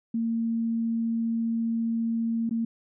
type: tone with dropouts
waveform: sine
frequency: 228.7 Hz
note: A#3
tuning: 33 cents flat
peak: -24 dBFS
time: 0.14-2.65 s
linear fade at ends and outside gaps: 5 ms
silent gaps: 2.494-2.509 s
effects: none